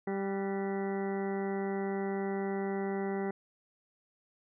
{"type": "harmonic tone with a mistuned harmonic", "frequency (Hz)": 196, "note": "G3", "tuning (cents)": 0, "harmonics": [1, 2, 3, 4, 5, 6, 7, 8, 9, 10], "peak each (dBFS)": [-35, -34, -46, -41, -51, -53, -52, -52, -54, -47], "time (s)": [0.07, 3.31], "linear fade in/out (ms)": 5, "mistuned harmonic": 8, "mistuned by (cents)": -80, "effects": []}